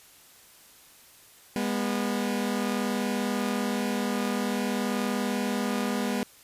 sawtooth tone pair together, 203.8 / 244.3 Hz, G#3 / B3, -32 / -19 cents, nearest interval minor third, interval 313 cents, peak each -25 dBFS, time 1.56-6.23 s, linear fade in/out 0 ms, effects white hiss -54 dBFS RMS until 6.43 s + resampled to 32000 Hz

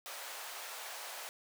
pink high-pass noise, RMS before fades -45 dBFS, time 0.06-1.29 s, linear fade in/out 0 ms, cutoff 600 Hz, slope 24 dB/octave, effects none

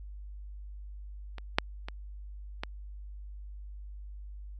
clicks, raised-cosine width 0.3 ms, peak -26 / -6 / -22 / -17 dBFS, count 4, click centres 1.383 / 1.585 / 1.885 / 2.635 s, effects added 50 Hz sine -41 dBFS peak until 4.59 s

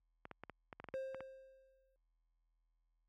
clicks, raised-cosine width 0.5 ms, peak -33 dBFS, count 11, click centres 0.254 / 0.313 / 0.436 / 0.497 / 0.728 / 0.8 / 0.842 / 0.887 / 0.94 / 1.146 / 1.206 s
triangle tone with exponential decay, 530 Hz, C5, 22 cents sharp, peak -36 dBFS, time 0.94-1.96 s, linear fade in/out 0 ms, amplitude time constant 220 ms
effects added 41 Hz sine -70 dBFS peak until 3.08 s + high-pass 60 Hz 12 dB/octave

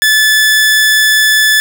sawtooth tone, 1735 Hz, A6, 25 cents flat, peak -3 dBFS, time 0.02-1.6 s, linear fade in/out 0 ms, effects none

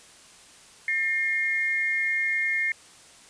sine tone pair together, 1802 / 2133 Hz, A6 / C7, +41 / +33 cents, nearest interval minor third, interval 292 cents, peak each -28 / -24 dBFS, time 0.88-2.72 s, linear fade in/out 2 ms, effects white hiss -51 dBFS RMS until 3.29 s + resampled to 22050 Hz

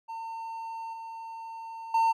triangle tone with level steps, 906 Hz, A#5, 50 cents flat, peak -33 / -36 / -19 dBFS, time 0.08-2.13 s, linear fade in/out 20 ms, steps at 0.93 / 1.94 s, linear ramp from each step 5 ms, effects none

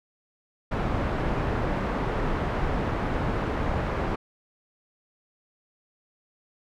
pink low-pass noise, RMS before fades -27 dBFS, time 0.71-4.16 s, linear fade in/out 10 ms, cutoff 1400 Hz, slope 12 dB/octave, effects none

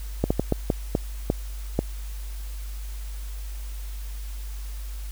slowing click train, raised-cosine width 2 ms, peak -7 dBFS, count 8, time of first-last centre 0.24-1.79 s, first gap 65 ms, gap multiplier 1.4, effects added 50 Hz sine -31 dBFS peak until 5.11 s + white hiss -47 dBFS RMS until 5.11 s

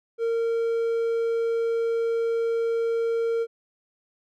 triangle tone, 460 Hz, A#4, 23 cents flat, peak -20 dBFS, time 0.18-3.47 s, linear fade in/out 50 ms, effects none

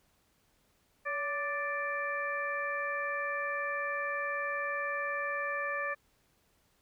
harmonic tone with a mistuned harmonic, 587.3 Hz, D5, in tune, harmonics 1 / 2 / 3 / 4, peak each -38 / -37 / -35 / -41 dBFS, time 1.05-5.95 s, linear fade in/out 20 ms, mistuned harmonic 1, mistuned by -60 cents, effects pink hiss -71 dBFS RMS until 6.81 s

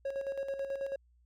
triangle tone with tremolo, 548 Hz, C#5, 20 cents flat, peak -30 dBFS, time 0.05-0.96 s, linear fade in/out 5 ms, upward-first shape square, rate 9.2 Hz, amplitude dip 55%, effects added 60 Hz sine -63 dBFS peak until 1.25 s

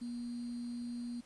sine tone with sample-and-hold, 240 Hz, B3, 49 cents flat, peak -38 dBFS, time 0.01-1.21 s, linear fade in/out 10 ms, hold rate 4410 Hz, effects pink hiss -63 dBFS RMS until 1.25 s + resampled to 24000 Hz

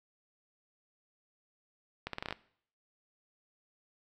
accelerating click train, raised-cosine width 0.3 ms, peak -20 dBFS, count 8, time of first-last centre 2.07-2.326 s, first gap 63 ms, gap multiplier 0.81, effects noise-tail reverb RT60 0.6 s tail -20 dB re dry

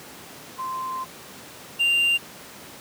sine / triangle tone pair in turn, 1041 / 2785 Hz, C6 / F7, -9 / -5 cents, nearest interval octave + perfect fourth, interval 1704 cents, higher second, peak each -27 / -16 dBFS, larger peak second, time 0.58-1.05 / 1.79-2.18 s, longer first, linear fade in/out 20 ms, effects pink hiss -42 dBFS RMS until 2.8 s + high-pass 150 Hz 12 dB/octave

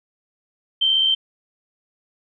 sine tone with amplitude modulation, 3123 Hz, G7, 7 cents flat, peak -13 dBFS, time 0.81-1.15 s, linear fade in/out 10 ms, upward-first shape sine, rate 77.1 Hz, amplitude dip 40%, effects none

